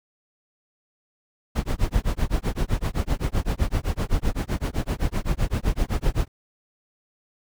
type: noise with tremolo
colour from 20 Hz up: brown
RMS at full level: -20 dBFS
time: 1.55-6.28 s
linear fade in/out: 10 ms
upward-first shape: sine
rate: 7.8 Hz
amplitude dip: 100%
effects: none